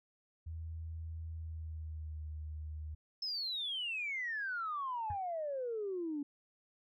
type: tone with pitch glide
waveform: sine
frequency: 81.1 to 76.95 Hz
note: E2 to D#2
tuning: -28 to -19 cents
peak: -40 dBFS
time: 0.46-2.95 s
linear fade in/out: 10 ms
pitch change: -91 cents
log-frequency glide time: 1.35-2.24 s
type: exponential sweep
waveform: sine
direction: down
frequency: 5290 to 280 Hz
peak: -35 dBFS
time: 3.22-6.23 s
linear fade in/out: 5 ms
type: tone with exponential decay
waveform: sine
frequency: 87.31 Hz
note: F2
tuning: in tune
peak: -34 dBFS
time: 5.1-5.19 s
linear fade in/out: 5 ms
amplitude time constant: 19 ms
effects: tanh soft clip ceiling -30 dBFS